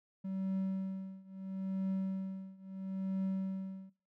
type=tone with tremolo; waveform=triangle; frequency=191.1 Hz; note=G3; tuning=44 cents flat; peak=-30 dBFS; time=0.24-3.9 s; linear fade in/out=10 ms; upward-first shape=triangle; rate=0.75 Hz; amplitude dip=95%; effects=noise-tail reverb RT60 0.3 s tail -18 dB re dry